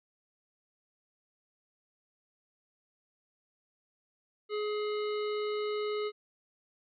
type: harmonic tone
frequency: 420.9 Hz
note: G#4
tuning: 23 cents sharp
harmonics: 1 / 3 / 5 / 7 / 9 / 10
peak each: -31 / -41 / -45 / -48 / -50 / -51 dBFS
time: 4.49-6.12 s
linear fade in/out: 50 ms
effects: none